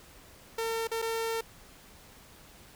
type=tone with dropouts; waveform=sawtooth; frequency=453.4 Hz; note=A#4; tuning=48 cents flat; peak=-26 dBFS; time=0.58-1.41 s; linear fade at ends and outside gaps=5 ms; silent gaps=0.873-0.914 / 1.019-1.023 s; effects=pink hiss -54 dBFS RMS until 2.75 s